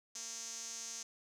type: tone with band-pass filter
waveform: sawtooth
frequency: 229.4 Hz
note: A#3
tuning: 28 cents flat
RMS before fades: -45 dBFS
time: 0.15-1.03 s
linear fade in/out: 5 ms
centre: 6300 Hz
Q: 5.8
effects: none